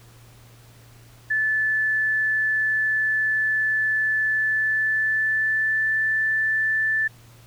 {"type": "tone with pitch glide", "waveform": "sine", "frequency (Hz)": [1743, 1759.2], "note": ["A6", "A6"], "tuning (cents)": [-17, -1], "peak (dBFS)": -19, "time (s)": [1.3, 7.08], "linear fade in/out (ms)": 10, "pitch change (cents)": 16, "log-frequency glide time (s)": [4.34, 5.97], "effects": ["added 117 Hz sine -48 dBFS peak until 7.46 s", "pink hiss -53 dBFS RMS until 7.46 s"]}